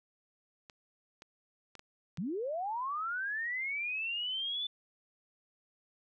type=clicks; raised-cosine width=0.2 ms; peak=-32 dBFS; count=5; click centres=0.698 / 1.221 / 1.753 / 1.794 / 2.173 s
type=linear sweep; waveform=sine; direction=up; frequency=145.9 to 3520 Hz; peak=-33 dBFS; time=2.18-4.67 s; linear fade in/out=5 ms
effects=none